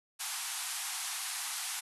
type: band-pass noise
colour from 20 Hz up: white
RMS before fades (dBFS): -38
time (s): 0.19-1.81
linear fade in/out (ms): 20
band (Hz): 720 to 12000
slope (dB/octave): 96
effects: none